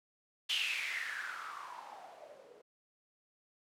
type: noise with low-pass filter sweep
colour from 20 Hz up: violet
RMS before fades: -41 dBFS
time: 0.49-2.62 s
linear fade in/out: 10 ms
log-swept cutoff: 3100 to 440 Hz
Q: 6.5
effects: none